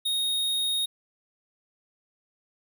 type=tone; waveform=square; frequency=3729 Hz; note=A#7; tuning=in tune; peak=-25 dBFS; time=0.05-0.86 s; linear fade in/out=10 ms; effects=none